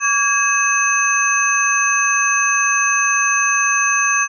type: tone cluster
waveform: sine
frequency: 1142 / 1638 / 2572 / 6190 Hz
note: D6 / G#6 / E7 / G8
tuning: -49 / -24 / -43 / -23 cents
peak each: -19 dBFS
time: 0-4.28 s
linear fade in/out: 50 ms
effects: none